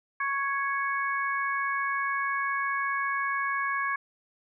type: harmonic tone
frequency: 554.4 Hz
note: C#5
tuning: in tune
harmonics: 2 / 3 / 4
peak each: -29 / -30 / -35 dBFS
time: 0.2-3.96 s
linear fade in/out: 5 ms
effects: none